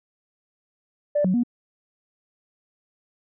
sine tone with pitch steps, 587 / 184.7 / 241.1 Hz, D5 / F#3 / B3, -1 / -3 / -41 cents, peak -17 dBFS, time 1.15-1.435 s, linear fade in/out 10 ms, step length 95 ms, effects tanh soft clip ceiling -13 dBFS

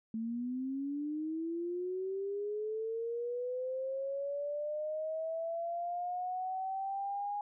sine linear sweep, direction up, 220 to 825 Hz, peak -34 dBFS, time 0.14-7.41 s, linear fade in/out 2 ms, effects none

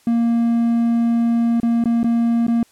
triangle tone with dropouts, 233.1 Hz, A#3, in tune, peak -12 dBFS, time 0.07-2.63 s, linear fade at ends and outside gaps 2 ms, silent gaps 1.601-1.631 / 1.84-1.856 / 2.032-2.043 / 2.468-2.481 s, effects white hiss -55 dBFS RMS until 2.71 s + low-pass 11000 Hz 12 dB/octave

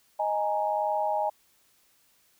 sine chord, D# suspended fourth, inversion none, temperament equal, 622.3 / 830.6 / 932.3 Hz, D#5 / G#5 / A#5, 0 / 0 / 0 cents, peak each -29 / -27 / -33 dBFS, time 0.19-1.3 s, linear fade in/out 10 ms, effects white hiss -65 dBFS RMS until 2.39 s

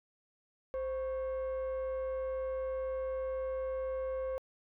sine tone with frequency modulation, 523 Hz, C5, 1 cent flat, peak -31 dBFS, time 0.74-4.38 s, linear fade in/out 0 ms, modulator 582 Hz, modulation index 0.35, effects tanh soft clip ceiling -32 dBFS

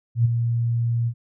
sine tone with ADSR envelope, 117.5 Hz, A#2, 14 cents sharp, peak -12 dBFS, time 0.15-1.14 s, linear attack 100 ms, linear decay 16 ms, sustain -7 dB, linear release 69 ms, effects none

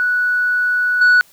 sine tone with level steps, 1475 Hz, F#6, 6 cents flat, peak -13 / -5 dBFS, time 0-1.21 s, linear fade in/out 0 ms, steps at 1.01 s, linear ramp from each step 5 ms, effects tanh soft clip ceiling -7 dBFS + white hiss -50 dBFS RMS until 1.32 s

